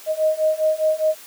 sine beating tone pair, 622.3 / 627.2 Hz, D#5 / D#5, 0 / +14 cents, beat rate 4.9 Hz, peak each -20 / -19 dBFS, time 0.06-1.15 s, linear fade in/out 50 ms, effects white hiss -42 dBFS RMS until 1.26 s + high-pass 300 Hz 12 dB/octave

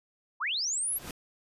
sine linear sweep, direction up, 860 to 11840 Hz, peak -28 dBFS, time 0.4-0.99 s, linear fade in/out 20 ms
pink noise with exponential growth, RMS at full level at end -37 dBFS, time 0.75-1.11 s, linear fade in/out 2 ms, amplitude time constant 77 ms
effects resampled to 32000 Hz

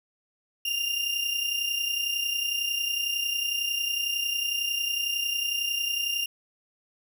35% pulse tone pair together, 2794 / 2825 Hz, F7 / F7, 0 / +19 cents, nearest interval unison, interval 19 cents, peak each -26 / -30 dBFS, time 0.65-6.26 s, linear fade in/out 5 ms, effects none

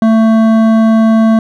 triangle tone with hard clipping, 222.7 Hz, A3, 21 cents sharp, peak -7 dBFS, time 0.02-1.39 s, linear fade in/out 2 ms, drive 15 dB, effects none

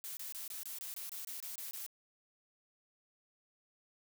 blue noise bursts, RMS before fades -44 dBFS, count 12, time 0.04-1.864 s, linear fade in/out 0 ms, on 130 ms, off 24 ms, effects none

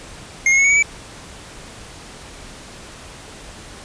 square tone with pitch steps, 2129 / 2162 / 2196 / 2231 / 2266 / 2302 Hz, C7 / C#7 / C#7 / C#7 / C#7 / D7, +30 / -44 / -17 / +11 / +37 / -35 cents, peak -12 dBFS, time 0.46-0.826 s, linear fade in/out 2 ms, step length 61 ms, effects pink hiss -38 dBFS RMS until 3.84 s + resampled to 22050 Hz

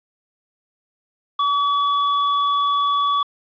square tone, 1140 Hz, C#6, 48 cents sharp, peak -17 dBFS, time 1.39-3.23 s, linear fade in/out 5 ms, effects resampled to 11025 Hz + 8-bit

